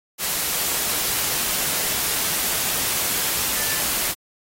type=tone in noise; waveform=sine; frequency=1761 Hz; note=A6; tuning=1 cent sharp; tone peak=-33 dBFS; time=3.54-3.83 s; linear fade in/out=50 ms; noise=white; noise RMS=-23 dBFS; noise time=0.18-4.15 s; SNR=-13 dB; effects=AAC 48 kbps